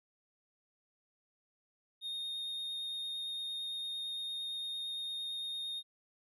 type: tone with vibrato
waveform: triangle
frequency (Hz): 3693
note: A#7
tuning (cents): -17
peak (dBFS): -36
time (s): 2.01-5.83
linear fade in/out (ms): 50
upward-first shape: triangle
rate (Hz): 8.8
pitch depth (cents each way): 9
effects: none